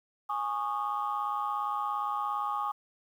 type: chord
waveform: sine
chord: Ab suspended fourth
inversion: none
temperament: equal with one note detuned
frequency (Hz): 830.6 / 1108.7 / 1226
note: Ab5 / Db6 / Eb6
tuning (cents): 0 / 0 / -26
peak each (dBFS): -33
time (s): 0.29-2.72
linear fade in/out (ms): 10
effects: tanh soft clip ceiling -22 dBFS + 10-bit